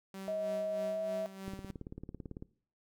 sawtooth tone with tremolo, 192.8 Hz, G3, 28 cents flat, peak -38 dBFS, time 0.14-1.71 s, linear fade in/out 2 ms, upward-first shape sine, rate 3.2 Hz, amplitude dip 60%
sine tone with pitch glide, 633 to 645.2 Hz, D#5 to E5, +30 to -37 cents, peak -33 dBFS, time 0.28-1.26 s, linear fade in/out 0 ms, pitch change +33 cents, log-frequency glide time 0.79-1 s
click train, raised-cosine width 3 ms, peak -30 dBFS, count 18, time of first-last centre 1.48-2.424 s, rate 18 Hz
effects noise-tail reverb RT60 0.5 s tail -21 dB re dry

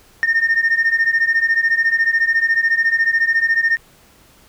sine beating tone pair, 1815 / 1829 Hz, A#6 / A#6, -47 / -33 cents, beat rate 14 Hz, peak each -16 / -14 dBFS, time 0.23-3.77 s, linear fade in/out 0 ms, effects tanh soft clip ceiling -9 dBFS + pink hiss -50 dBFS RMS until 4.48 s

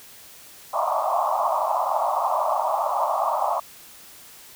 pink band-pass noise, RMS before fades -23 dBFS, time 0.73-3.6 s, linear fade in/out 10 ms, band 600 to 1200 Hz, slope 96 dB/octave, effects white hiss -46 dBFS RMS until 4.55 s

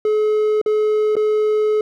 triangle tone with dropouts, 427.2 Hz, G#4, 49 cents sharp, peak -12 dBFS, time 0.05-1.81 s, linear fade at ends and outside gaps 2 ms, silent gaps 0.615-0.661 / 1.155-1.166 s, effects none

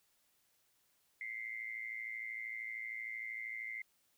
sine tone with amplitude modulation, 2086 Hz, C7, 6 cents flat, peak -37 dBFS, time 1.21-3.82 s, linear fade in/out 2 ms, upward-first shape sine, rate 113 Hz, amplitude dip 80%, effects white hiss -75 dBFS RMS until 4.17 s

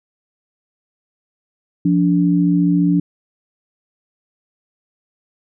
sine tone pair together, 174.61 / 289 Hz, F3 / D4, 0 / -28 cents, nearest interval major sixth, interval 872 cents, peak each -14 / -15 dBFS, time 1.85-3 s, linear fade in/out 5 ms, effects none

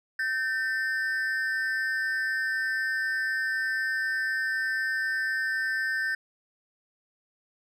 triangle ring-modulated tone, 1675 Hz, G#6, 14 cents sharp, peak -21 dBFS, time 0.19-6.15 s, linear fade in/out 5 ms, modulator 126 Hz, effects none

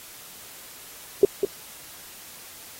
sine tone with echo, 398.7 Hz, G4, 29 cents sharp, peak -9 dBFS, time 1.23-1.25 s, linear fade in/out 2 ms, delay 200 ms, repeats 1, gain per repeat -8 dB, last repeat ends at 1.45 s, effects white hiss -44 dBFS RMS until 2.79 s + AAC 48 kbps

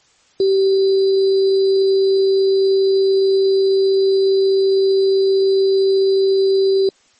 sine tone with sample-and-hold, 387.6 Hz, G4, 20 cents flat, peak -11 dBFS, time 0.4-6.89 s, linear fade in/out 2 ms, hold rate 4410 Hz, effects white hiss -55 dBFS RMS until 7.19 s + MP3 32 kbps

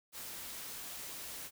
white noise, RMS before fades -45 dBFS, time 0.12-1.51 s, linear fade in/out 50 ms, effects none

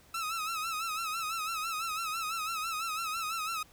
sawtooth tone with vibrato, 1300 Hz, E6, 24 cents flat, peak -29 dBFS, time 0.14-3.63 s, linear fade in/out 5 ms, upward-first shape sine, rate 6 Hz, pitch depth 83 cents each way, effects pink hiss -60 dBFS RMS until 3.72 s

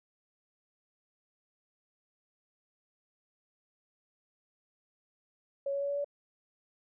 sine tone with pitch steps, 556 / 560.2 / 564.4 / 568.7 / 573 Hz, C#5 / C#5 / C#5 / C#5 / D5, +5 / +18 / +31 / +44 / -43 cents, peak -30 dBFS, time 5.66-6.045 s, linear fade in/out 5 ms, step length 77 ms, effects none

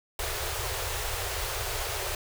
pink band-stop noise, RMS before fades -32 dBFS, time 0.19-2.15 s, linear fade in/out 2 ms, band 120 to 360 Hz, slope 96 dB/octave, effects none

